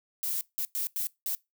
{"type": "noise bursts at uneven times", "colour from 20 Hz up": "violet", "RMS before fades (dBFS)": -31, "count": 5, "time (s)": [[0.23, 0.41], [0.58, 0.65], [0.75, 0.87], [0.96, 1.07], [1.26, 1.35]], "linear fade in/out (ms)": 0, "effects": ["noise-tail reverb RT60 0.2 s tail -22 dB re dry"]}